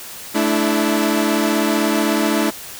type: chord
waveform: sawtooth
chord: A suspended fourth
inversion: none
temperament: equal with one note detuned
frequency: 217.2 / 293.7 / 329.6 Hz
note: A3 / D4 / E4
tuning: -22 / 0 / 0 cents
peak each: -16 dBFS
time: 0.34-2.51 s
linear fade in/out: 20 ms
effects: white hiss -34 dBFS RMS until 2.79 s